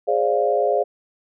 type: chord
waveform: sine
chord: D half-diminished seventh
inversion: second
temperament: equal with one note detuned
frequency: 415.3 / 527.5 / 587.3 / 698.5 Hz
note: Ab4 / C5 / D5 / F5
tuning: 0 / +14 / 0 / 0 cents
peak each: -22 dBFS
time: 0.07-0.84 s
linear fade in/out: 20 ms
effects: none